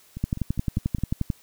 two click trains, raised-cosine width 5 ms, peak -11 / -21 dBFS, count 13 / 5, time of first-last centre 0.24-1.302 / 0.17-0.985 s, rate 11.3 / 4.91 Hz, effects white hiss -56 dBFS RMS until 1.42 s

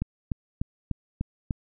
click train, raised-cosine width 5 ms, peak -15 dBFS, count 6, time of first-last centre 0.02-1.508 s, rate 3.36 Hz, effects none

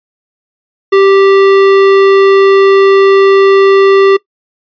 sine tone with tanh clipping, 391.2 Hz, G4, 4 cents flat, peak -5 dBFS, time 0.92-4.17 s, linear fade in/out 10 ms, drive 18 dB, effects noise-tail reverb RT60 0.1 s tail -21 dB re dry + resampled to 11025 Hz

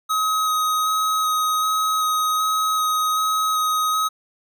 square tone with vibrato, 1264 Hz, D#6, 27 cents sharp, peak -19 dBFS, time 0.09-4.09 s, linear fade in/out 20 ms, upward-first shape square, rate 1.3 Hz, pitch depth 8 cents each way, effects none

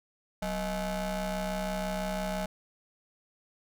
30% pulse ring-modulated tone, 220 Hz, A3, in tune, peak -25 dBFS, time 0.42-2.46 s, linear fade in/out 5 ms, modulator 407 Hz, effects none

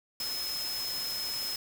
sine tone in noise, 5160 Hz, E8, 38 cents flat, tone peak -33 dBFS, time 0.2-1.56 s, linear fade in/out 2 ms, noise white, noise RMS -39 dBFS, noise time 0.2-1.56 s, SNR +3 dB, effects none

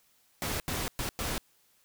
pink noise bursts at uneven times, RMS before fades -33 dBFS, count 4, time 0.42-0.6 / 0.68-0.88 / 0.99-1.09 / 1.19-1.38 s, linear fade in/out 0 ms, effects white hiss -67 dBFS RMS until 1.84 s

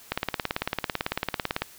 click train, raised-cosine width 0.3 ms, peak -9 dBFS, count 28, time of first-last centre 0.12-1.62 s, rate 18 Hz, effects white hiss -50 dBFS RMS until 1.78 s

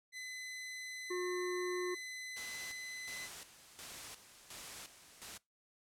sawtooth tone, 2020 Hz, B6, 39 cents sharp, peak -40 dBFS, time 0.12-3.29 s, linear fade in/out 50 ms
harmonic tone, 360.6 Hz, F#4, 45 cents flat, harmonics 1 / 3 / 5, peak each -36 / -46 / -50 dBFS, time 1.1-1.95 s, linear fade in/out 10 ms
white noise with tremolo, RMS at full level -47 dBFS, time 2.36-5.38 s, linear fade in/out 10 ms, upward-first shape square, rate 1.4 Hz, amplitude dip 70%
effects noise-tail reverb RT60 0.2 s tail -22 dB re dry + low-pass 10000 Hz 12 dB/octave

